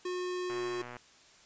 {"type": "tone", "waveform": "square", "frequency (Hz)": 361.7, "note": "F#4", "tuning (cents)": -39, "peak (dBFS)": -34, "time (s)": [0.05, 0.82], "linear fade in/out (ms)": 5}
{"type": "click train", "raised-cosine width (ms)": 0.5, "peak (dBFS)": -29, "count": 58, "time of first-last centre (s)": [0.5, 0.967], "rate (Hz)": 122}
{"effects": ["white hiss -59 dBFS RMS until 1.45 s", "resampled to 16000 Hz"]}